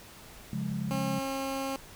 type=chord; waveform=sine; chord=Db major; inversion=none; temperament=equal with one note detuned; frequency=138.59 / 176.64 / 207.7 Hz; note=Db3 / F3 / Ab3; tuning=0 / +20 / 0 cents; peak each=-35 / -35 / -34 dBFS; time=0.53-1.19 s; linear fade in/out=2 ms
type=tone; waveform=15% pulse; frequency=270 Hz; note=C#4; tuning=45 cents flat; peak=-25 dBFS; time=0.91-1.76 s; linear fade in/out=0 ms
effects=pink hiss -50 dBFS RMS until 1.95 s